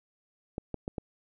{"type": "clicks", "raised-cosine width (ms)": 2, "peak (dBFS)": -20, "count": 4, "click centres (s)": [0.581, 0.743, 0.879, 0.982], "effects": []}